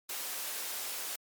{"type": "high-pass noise", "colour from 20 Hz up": "white", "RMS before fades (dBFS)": -38, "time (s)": [0.09, 1.16], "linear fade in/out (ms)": 5, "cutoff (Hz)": 360, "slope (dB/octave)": 12, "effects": ["MP3 96 kbps"]}